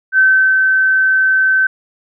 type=tone with ADSR envelope; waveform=sine; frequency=1537 Hz; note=G6; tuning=35 cents flat; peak=-6 dBFS; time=0.12-1.67 s; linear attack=63 ms; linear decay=370 ms; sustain=-3 dB; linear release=5 ms; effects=none